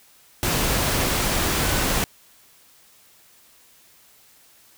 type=tone in noise; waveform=sine; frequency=1504 Hz; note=F#6; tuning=28 cents sharp; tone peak=-33 dBFS; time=1.63-1.83 s; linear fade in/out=0 ms; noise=pink; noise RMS=-22 dBFS; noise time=0.43-2.04 s; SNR=-14 dB; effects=white hiss -54 dBFS RMS until 4.77 s